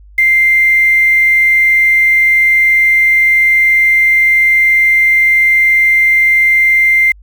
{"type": "tone with quantisation", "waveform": "sine", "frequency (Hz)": 2093, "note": "C7", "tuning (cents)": 0, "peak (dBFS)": -6, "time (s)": [0.18, 7.12], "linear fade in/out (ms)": 5, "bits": 5, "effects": ["added 50 Hz sine -36 dBFS peak until 7.22 s"]}